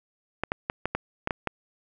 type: clicks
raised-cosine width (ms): 0.5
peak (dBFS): -11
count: 8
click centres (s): 0.436 / 0.519 / 0.699 / 0.856 / 0.95 / 1.274 / 1.308 / 1.473
effects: none